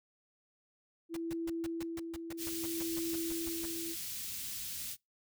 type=tone with tremolo; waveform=sine; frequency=332.1 Hz; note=E4; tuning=13 cents sharp; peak=-34 dBFS; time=1.09-3.96 s; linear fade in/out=50 ms; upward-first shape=sine; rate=0.63 Hz; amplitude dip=50%
type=noise bursts; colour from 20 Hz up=pink; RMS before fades=-46 dBFS; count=16; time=1.14-3.656 s; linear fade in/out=2 ms; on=26 ms; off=140 ms
type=band-stop noise; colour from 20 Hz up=white; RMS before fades=-41 dBFS; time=2.37-4.97 s; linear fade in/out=50 ms; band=190 to 2800 Hz; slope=12 dB/octave
effects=noise-tail reverb RT60 0.2 s tail -26 dB re dry